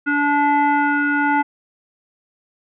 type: tone with frequency modulation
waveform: sine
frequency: 290 Hz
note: D4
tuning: 22 cents flat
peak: -14 dBFS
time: 0.06-1.43 s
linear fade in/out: 20 ms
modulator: 579 Hz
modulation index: 2.4
effects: none